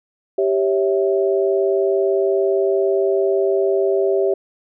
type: chord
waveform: sine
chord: C# diminished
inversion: second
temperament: equal with one note detuned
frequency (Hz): 392 / 554.4 / 654.3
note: G4 / C#5 / E5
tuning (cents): 0 / 0 / -13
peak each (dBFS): -16 / -22 / -22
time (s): 0.38-4.34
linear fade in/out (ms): 5
effects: none